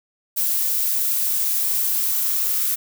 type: noise with high-pass filter sweep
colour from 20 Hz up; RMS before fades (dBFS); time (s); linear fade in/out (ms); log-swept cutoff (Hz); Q
violet; -21; 0.36-2.76; 20; 420 to 1300; 2.4
effects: none